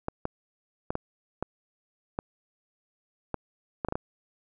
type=clicks; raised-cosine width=1 ms; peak=-15 dBFS; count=11; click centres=0.084 / 0.254 / 0.905 / 0.954 / 1.426 / 2.189 / 3.343 / 3.848 / 3.886 / 3.924 / 3.955 s; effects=none